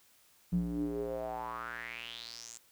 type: tone with band-pass filter sweep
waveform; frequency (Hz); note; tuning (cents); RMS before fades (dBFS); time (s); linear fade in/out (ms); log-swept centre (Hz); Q
square; 58.27; A#1; 0; -38; 0.52-2.58; 5; 170 to 7600; 5.8
effects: white hiss -65 dBFS RMS until 2.71 s